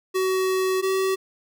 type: tone pair in turn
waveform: square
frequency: 375.9 / 381.6 Hz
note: F#4 / G4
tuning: +27 / -47 cents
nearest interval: unison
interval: 26 cents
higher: second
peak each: -21 dBFS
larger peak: neither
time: 0.14-0.82 / 0.82-1.16 s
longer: first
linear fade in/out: 20 ms
effects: none